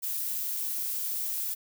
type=noise; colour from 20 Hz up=violet; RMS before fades=-32 dBFS; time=0.02-1.55 s; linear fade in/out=20 ms; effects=none